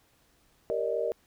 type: chord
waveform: sine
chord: Eb major seventh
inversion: first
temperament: equal with one note detuned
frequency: 392 / 466.2 / 577.6 / 622.3 Hz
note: G4 / Bb4 / D5 / Eb5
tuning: 0 / 0 / -29 / 0 cents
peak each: -36 / -30 / -34 / -32 dBFS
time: 0.7-1.12 s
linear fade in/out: 0 ms
effects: pink hiss -66 dBFS RMS until 1.26 s